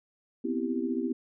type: chord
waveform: sine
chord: C major seventh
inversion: third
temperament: equal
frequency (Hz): 246.9 / 261.6 / 329.6 / 392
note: B3 / C4 / E4 / G4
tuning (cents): 0 / 0 / 0 / 0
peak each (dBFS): -32 / -33 / -33 / -35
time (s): 0.44-1.13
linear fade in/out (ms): 10
effects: none